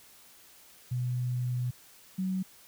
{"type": "tone pair in turn", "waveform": "sine", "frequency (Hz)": [124.3, 187.7], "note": ["B2", "F#3"], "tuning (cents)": [12, 25], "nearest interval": "perfect fifth", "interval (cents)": 713, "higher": "second", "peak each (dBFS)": -28, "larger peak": "neither", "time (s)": [[0.91, 1.71], [2.18, 2.43]], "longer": "first", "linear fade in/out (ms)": 10, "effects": ["white hiss -56 dBFS RMS until 2.67 s"]}